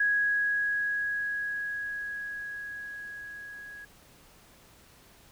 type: tone with level ramp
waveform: sine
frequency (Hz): 1661.2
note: G#6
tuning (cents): 0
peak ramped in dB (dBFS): -22 to -42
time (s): 0-3.85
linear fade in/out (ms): 5
effects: pink hiss -57 dBFS RMS until 5.31 s